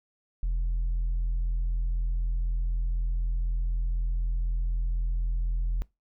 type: tone with tanh clipping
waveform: sine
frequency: 42 Hz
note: E1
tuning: 33 cents sharp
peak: -25 dBFS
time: 0.43-5.82 s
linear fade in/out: 0 ms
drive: 1 dB
effects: noise-tail reverb RT60 0.2 s tail -21 dB re dry